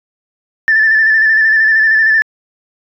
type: tone with vibrato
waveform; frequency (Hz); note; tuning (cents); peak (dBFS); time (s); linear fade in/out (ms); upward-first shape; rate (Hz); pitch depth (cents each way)
sine; 1764; A6; +4; -6; 0.68-2.22; 0; square; 13; 29
effects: tanh soft clip ceiling -2 dBFS